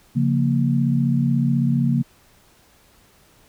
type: chord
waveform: sine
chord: Bb minor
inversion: first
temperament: equal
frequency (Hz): 138.59 / 174.61 / 233.1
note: Db3 / F3 / Bb3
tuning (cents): 0 / 0 / 0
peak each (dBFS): -19 / -24 / -20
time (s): 0.15-2.03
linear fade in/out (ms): 20
effects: pink hiss -55 dBFS RMS until 3.48 s